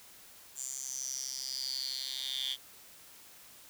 10% pulse tone with high-pass filter sweep, 132.2 Hz, C3, 18 cents sharp, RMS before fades -38 dBFS, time 0.55-2.57 s, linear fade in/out 50 ms, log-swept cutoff 7300 to 3300 Hz, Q 8.8, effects white hiss -55 dBFS RMS until 3.69 s

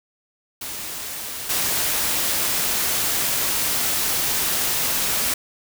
white noise with level steps, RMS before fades -31 / -22 dBFS, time 0.61-5.34 s, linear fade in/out 5 ms, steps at 1.49 s, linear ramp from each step 10 ms, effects none

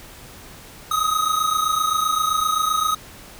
square tone pair together, 1247.3 / 1275 Hz, D#6 / D#6, +4 / +42 cents, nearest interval unison, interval 38 cents, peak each -22 / -22 dBFS, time 0.91-2.95 s, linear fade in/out 5 ms, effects pink hiss -42 dBFS RMS until 3.39 s

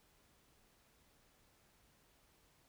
silence, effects pink hiss -71 dBFS RMS until 2.68 s

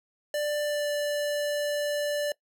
square tone with pitch glide, 591 to 586.2 Hz, D5 to D5, +11 to -3 cents, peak -27 dBFS, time 0.34-2.32 s, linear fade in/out 2 ms, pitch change -14 cents, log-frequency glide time 0.64-0.88 s, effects noise-tail reverb RT60 0.1 s tail -22 dB re dry

